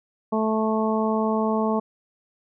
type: harmonic tone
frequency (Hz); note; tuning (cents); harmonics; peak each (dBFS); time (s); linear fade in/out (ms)
218.9; A3; -9; 1 / 2 / 3 / 4 / 5; -23 / -26 / -28 / -29 / -30; 0.32-1.8; 10
effects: none